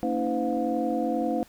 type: tone cluster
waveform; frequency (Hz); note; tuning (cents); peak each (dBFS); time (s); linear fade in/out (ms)
sine; 229.2 / 279.4 / 321.5 / 510 / 711; A#3 / C#4 / E4 / C5 / F5; -29 / +14 / -43 / -44 / +31; -30; 0.03-1.43; 0
effects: tanh soft clip ceiling -12 dBFS + pink hiss -55 dBFS RMS until 1.48 s